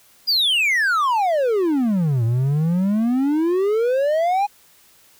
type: exponential two-way sweep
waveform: triangle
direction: down then up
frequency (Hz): 4978 to 111.9 to 834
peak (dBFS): -14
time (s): 0.27-4.47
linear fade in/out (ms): 20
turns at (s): 2.24
effects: white hiss -53 dBFS RMS until 5.19 s